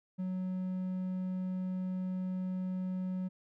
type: tone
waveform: triangle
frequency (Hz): 185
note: F#3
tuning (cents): 0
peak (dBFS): -31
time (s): 0.18-3.29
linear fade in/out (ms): 20
effects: none